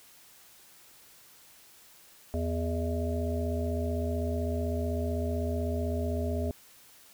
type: harmonic tone with a mistuned harmonic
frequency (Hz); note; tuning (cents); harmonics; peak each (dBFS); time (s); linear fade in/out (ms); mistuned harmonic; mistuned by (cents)
82.41; E2; 0; 1 / 3 / 5 / 7 / 8; -30 / -35 / -37 / -38 / -39; 2.34-6.51; 0; 7; +78
effects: white hiss -56 dBFS RMS until 7.13 s